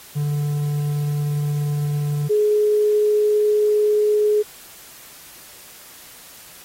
triangle / sine tone pair in turn, 146.4 / 421.1 Hz, D3 / G#4, -5 / +24 cents, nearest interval octave + tritone, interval 1829 cents, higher second, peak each -17 / -14 dBFS, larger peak second, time 0.15-2.29 / 2.29-4.43 s, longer neither, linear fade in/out 20 ms, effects white hiss -43 dBFS RMS until 6.64 s + AAC 48 kbps

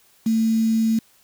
sine tone with quantisation, 223.5 Hz, A3, 27 cents sharp, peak -16 dBFS, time 0.26-0.99 s, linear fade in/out 5 ms, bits 6, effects white hiss -57 dBFS RMS until 1.23 s

